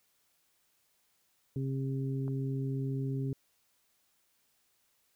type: harmonic tone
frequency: 134.6 Hz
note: C3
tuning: 49 cents sharp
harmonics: 1 / 2 / 3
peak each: -32 / -38 / -42 dBFS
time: 1.56-3.33 s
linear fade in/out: 2 ms
type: click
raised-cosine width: 1 ms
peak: -34 dBFS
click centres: 2.28 s
effects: white hiss -73 dBFS RMS until 5.15 s